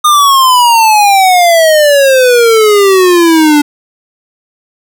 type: exponential sweep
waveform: square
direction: down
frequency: 1227 to 290 Hz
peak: -4 dBFS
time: 0.04-3.62 s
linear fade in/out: 10 ms
effects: none